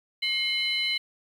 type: tone cluster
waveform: sine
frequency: 2135 / 2996 / 4054 Hz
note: C7 / F#7 / B7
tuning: +34 / +21 / +45 cents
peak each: -28 dBFS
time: 0.22-0.98 s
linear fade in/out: 10 ms
effects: tanh soft clip ceiling -17 dBFS + 9-bit